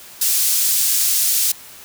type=high-pass noise; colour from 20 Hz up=pink; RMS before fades=-17 dBFS; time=0.21-1.52 s; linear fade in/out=5 ms; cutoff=6500 Hz; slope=12 dB/octave; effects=white hiss -40 dBFS RMS until 1.84 s